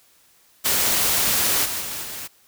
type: noise with level steps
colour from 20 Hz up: white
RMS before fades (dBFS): -20 / -27 / -30 / -33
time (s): 0.64-2.28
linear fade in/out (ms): 20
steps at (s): 1.64 / 1.8 / 2.02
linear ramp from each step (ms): 20
effects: white hiss -57 dBFS RMS until 2.47 s